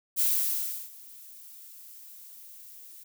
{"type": "noise with ADSR envelope", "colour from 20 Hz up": "violet", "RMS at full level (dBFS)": -24, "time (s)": [0.16, 3.04], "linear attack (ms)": 41, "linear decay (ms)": 690, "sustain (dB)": -24, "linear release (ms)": 12, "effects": []}